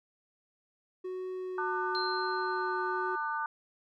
triangle tone with vibrato, 369.2 Hz, F#4, 4 cents flat, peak -33 dBFS, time 1.04-3.16 s, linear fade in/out 10 ms, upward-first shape triangle, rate 0.99 Hz, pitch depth 9 cents each way
harmonic tone, 298.8 Hz, D4, 30 cents sharp, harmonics 3 / 4 / 5, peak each -35 / -35 / -36 dBFS, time 1.58-3.46 s, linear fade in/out 2 ms
sine tone with exponential decay, 4148 Hz, C8, 16 cents flat, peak -33 dBFS, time 1.95-3.38 s, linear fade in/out 0 ms, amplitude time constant 310 ms
effects none

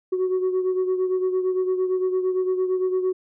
sine beating tone pair, 370 / 378.8 Hz, F#4 / F#4, 0 / +41 cents, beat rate 8.8 Hz, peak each -19 / -26 dBFS, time 0.12-3.13 s, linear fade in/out 10 ms, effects tanh soft clip ceiling -17 dBFS

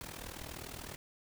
pink noise with amplitude modulation, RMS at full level -42 dBFS, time 0.01-0.96 s, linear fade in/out 0 ms, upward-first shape sine, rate 39.9 Hz, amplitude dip 80%, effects none

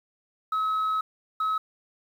sine tone pair in turn, 1284 / 1284 Hz, E6 / E6, -46 / -46 cents, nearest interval unison, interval 0 cents, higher neither, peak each -21 dBFS, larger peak neither, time 0.52-1.01 / 1.4-1.58 s, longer first, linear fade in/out 5 ms, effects tanh soft clip ceiling -22 dBFS + 9-bit

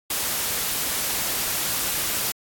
white noise, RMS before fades -25 dBFS, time 0.1-2.32 s, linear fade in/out 5 ms, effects AAC 64 kbps

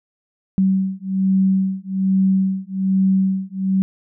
sine beating tone pair, 190.4 / 191.6 Hz, F#3 / G3, +50 / -39 cents, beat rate 1.2 Hz, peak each -18 / -18 dBFS, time 0.58-3.82 s, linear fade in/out 0 ms, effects none

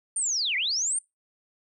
sine linear two-way sweep, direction down then up, 9150 to 1931 to 9150 Hz, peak -24 dBFS, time 0.16-0.99 s, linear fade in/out 5 ms, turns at 0.56 s, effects noise-tail reverb RT60 0.2 s tail -24 dB re dry

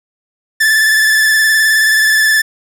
45% pulse tone with vibrato, 1747 Hz, A6, 13 cents flat, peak -8 dBFS, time 0.6-2.42 s, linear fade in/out 10 ms, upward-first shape square, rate 19 Hz, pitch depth 23 cents each way, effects none

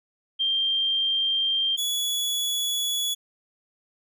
sine / sawtooth tone pair in turn, 3175 / 3394 Hz, G7 / G#7, +21 / +37 cents, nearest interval minor second, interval 116 cents, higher second, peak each -21 dBFS, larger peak neither, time 0.39-1.77 / 1.77-3.15 s, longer neither, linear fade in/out 20 ms, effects none

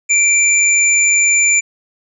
sine tone pair together, 2349 / 7051 Hz, D7 / A8, 0 / +3 cents, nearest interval octave + perfect fifth, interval 1903 cents, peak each -12 dBFS, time 0.09-1.61 s, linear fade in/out 20 ms, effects none

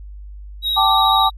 triangle tone with vibrato, 3815 Hz, A#7, 39 cents sharp, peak -16 dBFS, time 0.62-1.31 s, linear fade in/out 50 ms, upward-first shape triangle, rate 14 Hz, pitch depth 21 cents each way
sine chord, G suspended second, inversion none, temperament equal with one note detuned, 777.2 / 880 / 1174.7 Hz, G5 / A5 / D6, -15 / 0 / 0 cents, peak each -17 dBFS, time 0.76-1.3 s, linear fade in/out 20 ms
effects added 50 Hz sine -32 dBFS peak until 1.37 s

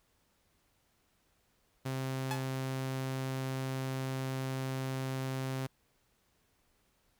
sawtooth tone, 132.1 Hz, C3, 17 cents sharp, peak -30 dBFS, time 1.85-5.67 s, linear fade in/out 10 ms
sawtooth tone with exponential decay, 856 Hz, A5, 48 cents flat, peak -28 dBFS, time 2.31-2.49 s, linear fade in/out 0 ms, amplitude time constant 37 ms
effects pink hiss -73 dBFS RMS until 7.19 s

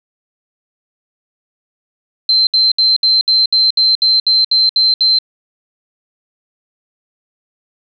sine tone bursts, 4107 Hz, C8, 33 cents flat, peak -8 dBFS, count 12, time 2.29-5.187 s, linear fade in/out 2 ms, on 180 ms, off 67 ms, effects none

